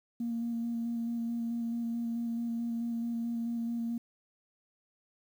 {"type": "tone with vibrato", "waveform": "sine", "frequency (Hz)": 233.1, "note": "A#3", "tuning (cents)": 0, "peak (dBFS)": -30, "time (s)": [0.2, 3.98], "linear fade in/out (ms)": 5, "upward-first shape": "square", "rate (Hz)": 4.6, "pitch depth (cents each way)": 13, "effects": ["tanh soft clip ceiling -27 dBFS", "10-bit"]}